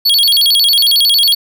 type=tone with vibrato; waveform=square; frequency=3822 Hz; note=A#7; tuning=43 cents sharp; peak=-8 dBFS; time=0.05-1.35 s; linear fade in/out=10 ms; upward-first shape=square; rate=11 Hz; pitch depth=260 cents each way; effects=none